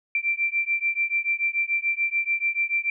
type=beating tone pair; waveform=sine; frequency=2349 / 2355.9 Hz; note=D7 / D7; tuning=0 / +5 cents; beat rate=6.9 Hz; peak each=-25 dBFS; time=0.15-2.9 s; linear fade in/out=2 ms; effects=none